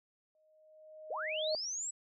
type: tone with exponential growth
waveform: sine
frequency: 622.3 Hz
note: D#5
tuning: in tune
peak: -30 dBFS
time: 0.35-1.55 s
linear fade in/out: 1 ms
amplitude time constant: 260 ms
type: linear sweep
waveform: sine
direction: up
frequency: 409.2 to 7902 Hz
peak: -36 dBFS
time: 1.1-1.91 s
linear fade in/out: 10 ms
effects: none